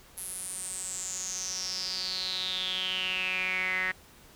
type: tone with band-pass filter sweep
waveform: sawtooth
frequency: 185.8 Hz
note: F#3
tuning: 7 cents sharp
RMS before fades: -33 dBFS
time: 0.17-3.92 s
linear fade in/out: 10 ms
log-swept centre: 11000 to 1900 Hz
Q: 8.9
effects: pink hiss -55 dBFS RMS until 4.35 s